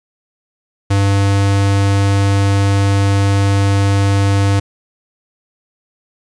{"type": "tone", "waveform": "square", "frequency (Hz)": 99.2, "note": "G2", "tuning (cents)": 21, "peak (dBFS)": -11, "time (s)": [0.9, 4.6], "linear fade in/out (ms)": 10, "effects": ["resampled to 22050 Hz", "8-bit"]}